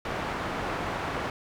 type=low-pass noise; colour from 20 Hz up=white; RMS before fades=-32 dBFS; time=0.05-1.3 s; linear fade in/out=2 ms; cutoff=1300 Hz; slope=12 dB/octave; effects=none